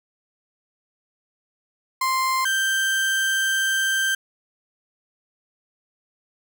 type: tone pair in turn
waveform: 35% pulse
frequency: 1046.5 / 1568 Hz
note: C6 / G6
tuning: 0 / 0 cents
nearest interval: perfect fifth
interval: 700 cents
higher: second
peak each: -18 dBFS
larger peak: neither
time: 2.01-2.45 / 2.45-4.15 s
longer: second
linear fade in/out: 5 ms
effects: none